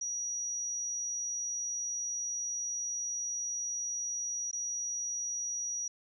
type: tone with dropouts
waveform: sine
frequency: 5790 Hz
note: F#8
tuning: 38 cents flat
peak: -33 dBFS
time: 0.01-5.88 s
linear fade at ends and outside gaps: 5 ms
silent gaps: 4.513-4.529 s
effects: none